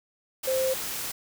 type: tone in noise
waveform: sine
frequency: 523.3 Hz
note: C5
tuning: in tune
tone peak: -23 dBFS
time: 0.47-0.74 s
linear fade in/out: 10 ms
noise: white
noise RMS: -33 dBFS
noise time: 0.43-1.12 s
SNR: +7 dB
effects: none